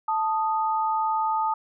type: tone pair together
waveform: sine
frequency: 880 / 1241.8 Hz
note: A5 / D#6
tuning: 0 / -4 cents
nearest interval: tritone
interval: 596 cents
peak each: -23 / -27 dBFS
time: 0.08-1.54 s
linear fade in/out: 5 ms
effects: none

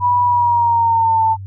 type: tone with pitch glide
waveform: sine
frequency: 977 to 890.8 Hz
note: B5 to A5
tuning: -19 to +21 cents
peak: -11 dBFS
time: 0-1.37 s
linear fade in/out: 50 ms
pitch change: -160 cents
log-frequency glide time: 0.24-1.23 s
effects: added 97 Hz sine -27 dBFS peak until 1.46 s

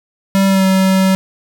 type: tone with pitch glide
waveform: square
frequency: 194.4 to 190.07 Hz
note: G3 to F#3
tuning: -14 to +47 cents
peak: -10 dBFS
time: 0.35-1.15 s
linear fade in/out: 0 ms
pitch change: -39 cents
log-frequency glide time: 0.47-0.65 s
effects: none

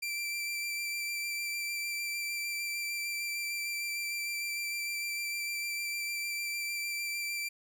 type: tone with vibrato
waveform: sawtooth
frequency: 2349 Hz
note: D7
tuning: in tune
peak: -30 dBFS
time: 0.02-7.49 s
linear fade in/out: 10 ms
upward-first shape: square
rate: 6.6 Hz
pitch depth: 11 cents each way
effects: none

